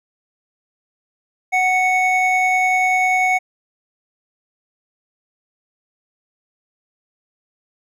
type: tone pair together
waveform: triangle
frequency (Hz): 742.4 / 2217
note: F#5 / C#7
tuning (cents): +6 / 0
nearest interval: octave + perfect fifth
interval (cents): 1894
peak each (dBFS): -15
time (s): 1.52-3.39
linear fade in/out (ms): 20
effects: none